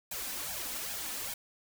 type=noise with flanger; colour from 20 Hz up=white; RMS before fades=-38 dBFS; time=0.11-1.34 s; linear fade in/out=5 ms; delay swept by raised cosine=1.2 to 4 ms; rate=2.5 Hz; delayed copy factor=+0.85; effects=none